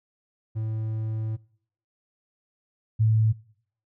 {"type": "tone pair in turn", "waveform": ["triangle", "sine"], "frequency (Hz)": [110, 110], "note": ["A2", "A2"], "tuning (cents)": [0, 0], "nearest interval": "unison", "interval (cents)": 0, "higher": "neither", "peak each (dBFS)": [-24, -17], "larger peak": "second", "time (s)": [[0.55, 1.37], [2.99, 3.33]], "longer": "first", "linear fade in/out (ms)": 20, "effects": ["noise-tail reverb RT60 0.6 s tail -23 dB re dry"]}